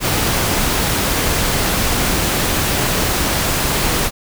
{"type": "noise", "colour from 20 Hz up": "pink", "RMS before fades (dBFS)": -17, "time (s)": [0, 4.11], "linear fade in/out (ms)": 50, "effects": []}